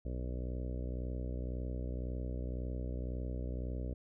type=harmonic tone; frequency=61.9 Hz; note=B1; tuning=5 cents sharp; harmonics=1 / 2 / 3 / 4 / 5 / 6 / 7 / 8 / 9 / 10; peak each=-37 / -44 / -50 / -48 / -50 / -55 / -52 / -53 / -53 / -57 dBFS; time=0.05-3.94 s; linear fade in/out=5 ms; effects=none